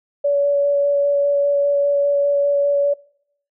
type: tone with vibrato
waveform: sine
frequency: 569 Hz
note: C#5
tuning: 45 cents sharp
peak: -14 dBFS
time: 0.24-2.94 s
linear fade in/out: 10 ms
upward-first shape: square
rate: 5 Hz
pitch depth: 8 cents each way
effects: noise-tail reverb RT60 0.7 s tail -23 dB re dry